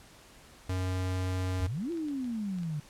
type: tone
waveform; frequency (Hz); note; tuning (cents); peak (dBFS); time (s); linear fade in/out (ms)
square; 92.5; F#2; 0; -30; 0.69-1.67; 5
type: exponential two-way sweep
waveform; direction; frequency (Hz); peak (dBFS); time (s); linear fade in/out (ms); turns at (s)
sine; up then down; 62.8 to 349.2 to 144.2; -31; 1.6-2.8; 5; 1.91
type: clicks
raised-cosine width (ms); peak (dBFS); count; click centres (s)
0.2; -35; 6; 1.922 / 1.973 / 2.085 / 2.244 / 2.586 / 2.633
effects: pink hiss -55 dBFS RMS until 2.89 s + low-pass 11000 Hz 12 dB/octave